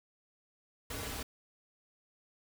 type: noise with comb filter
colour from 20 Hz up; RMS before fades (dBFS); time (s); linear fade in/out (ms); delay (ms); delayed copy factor
pink; -40; 0.9-1.23; 5; 5.6; -0.75
effects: none